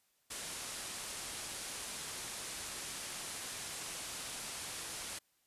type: low-pass noise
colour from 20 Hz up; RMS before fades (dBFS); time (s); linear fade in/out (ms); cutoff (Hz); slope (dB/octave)
white; -44; 0.3-5.19; 10; 11000; 48
effects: white hiss -75 dBFS RMS until 5.46 s + resampled to 32000 Hz